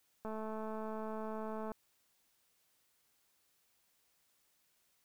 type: click train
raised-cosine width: 1 ms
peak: -30 dBFS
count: 321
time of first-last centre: 0.25-1.718 s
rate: 218 Hz
effects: white hiss -75 dBFS RMS until 5.04 s